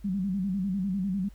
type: tone with vibrato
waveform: sine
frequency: 191.8 Hz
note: G3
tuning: 37 cents flat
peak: -26 dBFS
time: 0.04-1.29 s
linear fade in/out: 10 ms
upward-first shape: square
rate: 10 Hz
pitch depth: 86 cents each way
effects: added 50 Hz sine -46 dBFS peak until 1.34 s + pink hiss -63 dBFS RMS until 1.34 s